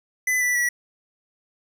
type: tone with pitch steps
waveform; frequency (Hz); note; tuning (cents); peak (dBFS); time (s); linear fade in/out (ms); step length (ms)
square; 2008 / 1973.5 / 1939.6; B6 / B6 / B6; +28 / -2 / -32; -20; 0.27-0.69; 5; 140
effects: none